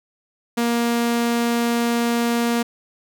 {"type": "tone", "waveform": "sawtooth", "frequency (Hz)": 235.5, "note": "A#3", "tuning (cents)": 18, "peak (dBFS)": -14, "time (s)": [0.57, 2.63], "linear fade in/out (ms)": 10, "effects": []}